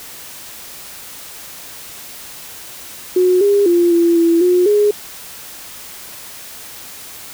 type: tone with pitch steps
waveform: sine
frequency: 364.4 / 404.6 / 346.4 / 340 / 335.3 / 359 / 415.2 Hz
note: F#4 / G#4 / F4 / F4 / E4 / F4 / G#4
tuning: -26 / -45 / -14 / -46 / +30 / +48 / 0 cents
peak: -9 dBFS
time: 3.16-4.91 s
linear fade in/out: 5 ms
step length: 250 ms
effects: white hiss -34 dBFS RMS until 7.33 s